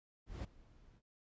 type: noise with ADSR envelope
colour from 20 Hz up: brown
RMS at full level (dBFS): -40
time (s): 0.26-1.02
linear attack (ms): 180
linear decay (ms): 13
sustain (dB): -22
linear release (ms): 67
effects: resampled to 16000 Hz